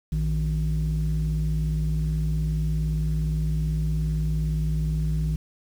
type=tone pair together; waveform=sine; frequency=58.4 / 155.9 Hz; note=A#1 / D#3; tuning=+4 / +4 cents; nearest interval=octave + perfect fourth; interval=1700 cents; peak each=-23 / -23 dBFS; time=0.12-5.36 s; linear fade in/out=5 ms; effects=tanh soft clip ceiling -18 dBFS + 8-bit